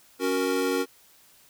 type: chord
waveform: square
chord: F# major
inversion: second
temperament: equal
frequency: 277.2 / 370 / 466.2 Hz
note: C#4 / F#4 / A#4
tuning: 0 / 0 / 0 cents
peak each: -29 / -29 / -28 dBFS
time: 0.19-0.86 s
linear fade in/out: 50 ms
effects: white hiss -57 dBFS RMS until 1.49 s